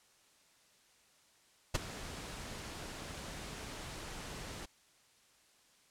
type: noise with ADSR envelope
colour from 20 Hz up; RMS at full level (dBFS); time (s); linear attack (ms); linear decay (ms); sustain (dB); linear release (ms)
pink; -29; 1.74-4.66; 13; 15; -16; 12
effects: white hiss -67 dBFS RMS until 5.9 s + low-pass 9000 Hz 12 dB/octave